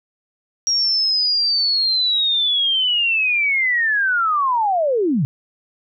sine linear sweep, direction down, 5640 to 120.6 Hz, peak -15 dBFS, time 0.67-5.25 s, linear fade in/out 0 ms, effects none

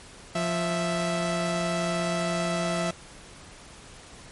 sawtooth tone pair together, 174.63 / 659.3 Hz, F3 / E5, 0 / 0 cents, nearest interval octave + major seventh, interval 2300 cents, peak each -24 dBFS, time 0.35-2.91 s, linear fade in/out 5 ms, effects pink hiss -47 dBFS RMS until 4.31 s + MP3 48 kbps

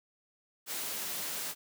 white noise, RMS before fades -37 dBFS, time 0.66-1.55 s, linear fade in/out 50 ms
brown noise with exponential growth, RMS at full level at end -42 dBFS, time 1.08-1.21 s, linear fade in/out 5 ms, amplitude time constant 28 ms
effects high-pass 150 Hz 12 dB/octave

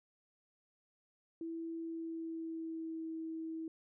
sine tone with pitch glide, 329.6 to 323 Hz, E4 to E4, 0 to -35 cents, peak -39 dBFS, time 1.41-3.68 s, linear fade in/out 2 ms, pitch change -35 cents, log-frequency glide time 1.77-3.1 s, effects none

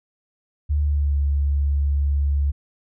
sine tone with pitch glide, 73.6 to 71.01 Hz, D2 to C#2, +4 to +42 cents, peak -17 dBFS, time 0.69-2.52 s, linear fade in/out 20 ms, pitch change -62 cents, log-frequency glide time 0.82-1.16 s, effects none

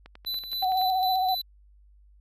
click train, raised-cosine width 0.3 ms, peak -29 dBFS, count 9, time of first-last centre 0.06-0.815 s, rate 10.6 Hz
square tone with tremolo, 3994 Hz, B7, 19 cents sharp, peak -29 dBFS, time 0.26-1.42 s, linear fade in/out 10 ms, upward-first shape square, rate 3.9 Hz, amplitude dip 60%
sine tone with vibrato, 749 Hz, F#5, 21 cents sharp, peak -22 dBFS, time 0.62-1.35 s, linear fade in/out 10 ms, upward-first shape sine, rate 15 Hz, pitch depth 38 cents each way
effects added 50 Hz sine -53 dBFS peak until 2.2 s + resampled to 32000 Hz

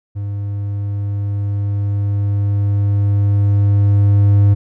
triangle tone with level ramp, 101.2 Hz, G#2, 44 cents flat, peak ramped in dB -18 to -5 dBFS, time 0.15-4.55 s, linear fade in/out 20 ms, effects none

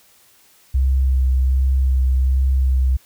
sine tone with vibrato, 65.41 Hz, C2, in tune, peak -13 dBFS, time 0.74-2.97 s, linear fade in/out 10 ms, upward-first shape sine, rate 1.3 Hz, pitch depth 19 cents each way, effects white hiss -53 dBFS RMS until 3.05 s

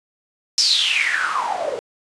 white noise with band-pass filter sweep, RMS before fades -20 dBFS, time 0.58-1.79 s, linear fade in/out 0 ms, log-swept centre 5400 to 460 Hz, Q 9.9, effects resampled to 22050 Hz

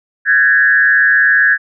sine tone with frequency modulation, 1661.2 Hz, G#6, in tune, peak -7 dBFS, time 0.25-1.58 s, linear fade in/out 50 ms, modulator 135 Hz, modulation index 0.93, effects none

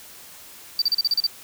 sine tone bursts, 4646 Hz, D8, 20 cents flat, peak -14 dBFS, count 8, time 0.79-1.266 s, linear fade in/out 2 ms, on 28 ms, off 36 ms, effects tanh soft clip ceiling -16 dBFS + white hiss -44 dBFS RMS until 1.43 s

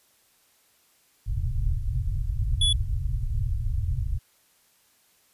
pink low-pass noise, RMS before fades -26 dBFS, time 1.26-4.19 s, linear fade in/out 20 ms, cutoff 130 Hz, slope 96 dB/octave
square tone, 3412 Hz, G#7, 46 cents sharp, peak -21 dBFS, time 2.61-2.73 s, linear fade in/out 5 ms
effects white hiss -63 dBFS RMS until 5.33 s + resampled to 32000 Hz

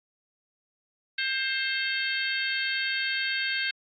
harmonic tone with a mistuned harmonic, 529 Hz, C5, 19 cents sharp, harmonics 3 / 4 / 5 / 6 / 7 / 8, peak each -30 / -33 / -34 / -35 / -37 / -35 dBFS, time 1.18-3.71 s, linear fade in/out 5 ms, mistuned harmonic 8, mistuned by +67 cents, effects AAC 48 kbps

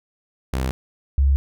sawtooth / sine tone pair in turn, 65 / 68.73 Hz, C2 / C#2, -11 / -14 cents, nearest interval minor second, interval 97 cents, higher second, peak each -17 / -13 dBFS, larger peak second, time 0.53-0.71 / 1.18-1.36 s, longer neither, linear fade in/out 0 ms, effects none

